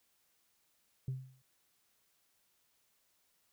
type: tone with exponential decay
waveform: sine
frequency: 130.81 Hz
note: C3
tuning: in tune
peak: -30 dBFS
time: 1.08-1.42 s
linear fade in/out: 2 ms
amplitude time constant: 73 ms
effects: tanh soft clip ceiling -32 dBFS + white hiss -75 dBFS RMS until 3.52 s